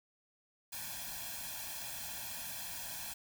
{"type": "noise with comb filter", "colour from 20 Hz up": "white", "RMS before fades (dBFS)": -43, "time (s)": [0.72, 3.14], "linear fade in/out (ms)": 10, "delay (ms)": 1.2, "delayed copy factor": 0.95, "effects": []}